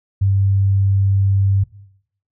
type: tone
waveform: sine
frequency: 98 Hz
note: G2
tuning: in tune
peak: -12 dBFS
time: 0.21-1.64 s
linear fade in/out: 10 ms
effects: noise-tail reverb RT60 0.7 s tail -18 dB re dry